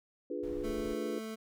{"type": "chord", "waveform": "sine", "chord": "D diminished seventh", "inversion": "none", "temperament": "equal", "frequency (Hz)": [293.7, 349.2, 415.3, 493.9], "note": ["D4", "F4", "Ab4", "Cb5"], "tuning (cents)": [0, 0, 0, 0], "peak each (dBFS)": -40, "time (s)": [0.3, 1.19], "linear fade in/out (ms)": 5}
{"type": "noise", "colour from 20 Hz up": "brown", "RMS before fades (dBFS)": -45, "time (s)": [0.43, 0.94], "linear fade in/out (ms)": 5}
{"type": "tone", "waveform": "25% pulse", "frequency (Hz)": 220.5, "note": "A3", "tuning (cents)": 4, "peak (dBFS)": -35, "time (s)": [0.63, 1.36], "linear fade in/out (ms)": 20}
{"effects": []}